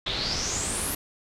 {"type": "noise with low-pass filter sweep", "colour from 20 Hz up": "pink", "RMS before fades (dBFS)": -29, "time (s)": [0.06, 0.95], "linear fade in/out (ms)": 5, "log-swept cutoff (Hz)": [3500, 12000], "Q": 7.1, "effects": []}